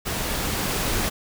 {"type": "noise with level ramp", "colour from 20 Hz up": "pink", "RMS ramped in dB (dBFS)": [-27, -24], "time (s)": [0.05, 1.1], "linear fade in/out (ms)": 20, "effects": []}